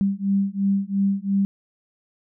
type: beating tone pair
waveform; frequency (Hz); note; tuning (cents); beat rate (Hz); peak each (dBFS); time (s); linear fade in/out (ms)
sine; 195.8 / 198.7; G3 / G3; -2 / +24; 2.9; -22; 0.01-1.45; 0
effects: none